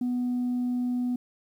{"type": "tone", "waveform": "sine", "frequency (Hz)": 246.9, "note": "B3", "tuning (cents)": 0, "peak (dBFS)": -23, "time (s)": [0.01, 1.16], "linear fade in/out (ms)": 5, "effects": ["tanh soft clip ceiling -23 dBFS", "10-bit"]}